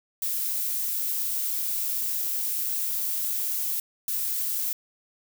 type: noise bursts at uneven times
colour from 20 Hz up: violet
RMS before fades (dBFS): -28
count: 2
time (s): 0.22-3.8 / 4.08-4.73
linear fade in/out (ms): 2
effects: none